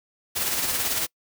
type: noise with tremolo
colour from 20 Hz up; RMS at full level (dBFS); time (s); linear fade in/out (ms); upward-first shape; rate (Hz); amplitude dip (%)
white; -24; 0.35-1.07; 20; sine; 18; 40
effects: noise-tail reverb RT60 0.1 s tail -26 dB re dry